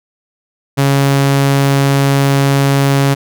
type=tone; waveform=sawtooth; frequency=138.59 Hz; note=C#3; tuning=in tune; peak=-5 dBFS; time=0.77-3.15 s; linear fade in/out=20 ms; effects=none